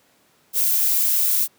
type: noise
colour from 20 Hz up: violet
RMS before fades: -19 dBFS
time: 0.53-1.48 s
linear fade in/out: 50 ms
effects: pink hiss -59 dBFS RMS until 1.58 s + high-pass 150 Hz 12 dB/octave